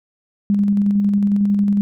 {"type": "tone with tremolo", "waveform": "sine", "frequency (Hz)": 202.4, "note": "G#3", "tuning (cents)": -44, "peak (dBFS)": -12, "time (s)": [0.5, 1.81], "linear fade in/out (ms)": 0, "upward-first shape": "square", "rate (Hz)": 11, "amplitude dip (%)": 25, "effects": []}